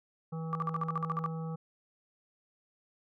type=harmonic tone; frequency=162 Hz; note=E3; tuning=30 cents flat; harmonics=1 / 3 / 5 / 7 / 8; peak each=-35 / -45 / -49 / -52 / -53 dBFS; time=0.32-1.56 s; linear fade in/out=10 ms
type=tone bursts; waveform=sine; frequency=1166 Hz; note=D6; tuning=13 cents flat; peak=-29 dBFS; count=11; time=0.53-1.261 s; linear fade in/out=0 ms; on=21 ms; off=50 ms
effects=none